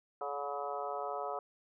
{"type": "harmonic tone with a mistuned harmonic", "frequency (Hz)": 141.9, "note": "C#3", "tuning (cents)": 41, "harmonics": [3, 4, 5, 6, 7, 8, 9], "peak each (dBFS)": [-43, -42, -40, -48, -44, -49, -43], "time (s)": [0.21, 1.39], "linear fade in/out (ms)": 2, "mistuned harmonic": 5, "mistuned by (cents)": 24, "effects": []}